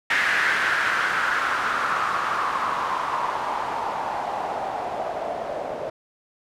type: noise with low-pass filter sweep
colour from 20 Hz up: blue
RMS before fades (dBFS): -25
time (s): 0.1-5.9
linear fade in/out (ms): 5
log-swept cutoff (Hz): 1800 to 600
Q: 3.9
effects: none